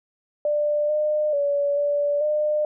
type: tone with pitch steps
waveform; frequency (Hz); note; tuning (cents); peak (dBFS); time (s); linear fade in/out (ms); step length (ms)
sine; 593 / 605 / 571 / 579 / 603; D5 / D#5 / D5 / D5 / D5; +17 / -49 / -49 / -25 / +46; -19; 0.45-2.65; 2; 440
effects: none